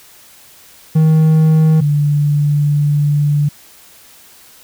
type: tone pair in turn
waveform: triangle / sine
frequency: 157.7 / 146.36 Hz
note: D#3 / D3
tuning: +24 / -6 cents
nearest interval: minor second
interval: 130 cents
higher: first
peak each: -5 / -10 dBFS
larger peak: first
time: 0.95-1.81 / 1.81-3.49 s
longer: second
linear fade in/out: 10 ms
effects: white hiss -43 dBFS RMS until 4.63 s